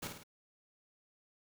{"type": "noise with echo", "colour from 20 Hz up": "pink", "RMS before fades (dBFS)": -41, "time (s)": [0.02, 0.08], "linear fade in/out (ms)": 10, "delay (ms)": 52, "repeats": 3, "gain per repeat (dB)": -5, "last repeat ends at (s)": 0.236, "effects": []}